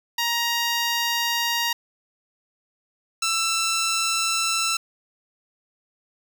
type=tone pair in turn; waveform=10% pulse; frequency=940 / 1333.6 Hz; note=A#5 / E6; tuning=+14 / +20 cents; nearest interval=tritone; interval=606 cents; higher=second; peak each=-13 dBFS; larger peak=neither; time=0.18-1.73 / 3.22-4.77 s; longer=neither; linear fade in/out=5 ms; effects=none